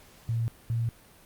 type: tone pair in turn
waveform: sine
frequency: 115.2 / 115.93 Hz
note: A#2 / A#2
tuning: -20 / -9 cents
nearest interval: unison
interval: 11 cents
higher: second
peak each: -25 / -25 dBFS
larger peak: neither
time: 0.29-0.48 / 0.7-0.89 s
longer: neither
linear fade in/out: 0 ms
effects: pink hiss -55 dBFS RMS until 1.25 s + Opus 48 kbps